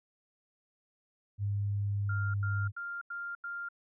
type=tone with pitch glide; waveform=sine; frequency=101.4 to 100.76 Hz; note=G#2 to G2; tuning=-41 to +48 cents; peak=-29 dBFS; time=1.38-2.72 s; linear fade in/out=50 ms; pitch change=-11 cents; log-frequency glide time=1.85-2.23 s
type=tone bursts; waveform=sine; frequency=1396.9 Hz; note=F6; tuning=in tune; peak=-36 dBFS; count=5; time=2.09-3.688 s; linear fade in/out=5 ms; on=250 ms; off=87 ms
effects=none